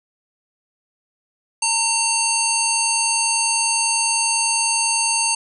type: harmonic tone with a mistuned harmonic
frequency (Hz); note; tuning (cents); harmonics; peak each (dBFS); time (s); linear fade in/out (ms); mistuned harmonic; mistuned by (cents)
910; A#5; -42; 1 / 3 / 5 / 7 / 9 / 10; -24 / -24 / -24 / -24 / -24 / -24; 1.62-5.35; 5; 10; +41
effects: none